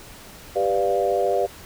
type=chord; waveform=sine; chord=G dominant seventh; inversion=none; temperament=equal; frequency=392 / 493.9 / 587.3 / 698.5 Hz; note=G4 / B4 / D5 / F5; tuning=0 / 0 / 0 / 0 cents; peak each=-24 dBFS; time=0.55-1.47 s; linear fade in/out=20 ms; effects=pink hiss -43 dBFS RMS until 1.65 s